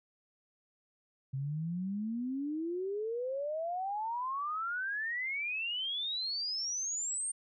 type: exponential sweep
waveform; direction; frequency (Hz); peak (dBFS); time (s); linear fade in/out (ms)
sine; up; 130.81 to 8870; -33; 1.33-7.32; 10
effects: none